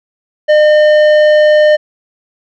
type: tone with tanh clipping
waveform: sine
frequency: 606 Hz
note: D#5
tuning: 46 cents flat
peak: -6 dBFS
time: 0.48-1.77 s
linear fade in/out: 20 ms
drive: 11 dB
effects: none